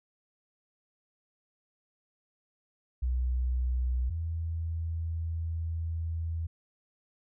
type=tone pair in turn; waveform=sine; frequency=62.6 / 82.24 Hz; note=B1 / E2; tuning=+24 / -4 cents; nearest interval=perfect fourth; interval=472 cents; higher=second; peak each=-26 / -30 dBFS; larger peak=first; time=3.02-4.1 / 4.1-6.47 s; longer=second; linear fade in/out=10 ms; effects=none